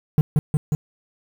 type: tone with echo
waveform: triangle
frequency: 151.1 Hz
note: D3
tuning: 50 cents sharp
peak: -9 dBFS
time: 0.18-0.21 s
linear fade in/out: 0 ms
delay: 180 ms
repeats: 3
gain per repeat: -2 dB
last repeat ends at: 0.75 s
effects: 7-bit